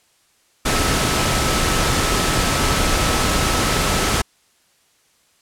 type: tone in noise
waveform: sine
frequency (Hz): 1300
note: E6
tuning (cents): -24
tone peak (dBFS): -27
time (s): 0.65-4.22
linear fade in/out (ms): 10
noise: pink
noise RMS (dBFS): -18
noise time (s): 0.65-4.22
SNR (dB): -12
effects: white hiss -59 dBFS RMS until 5.41 s + low-pass 10000 Hz 12 dB/octave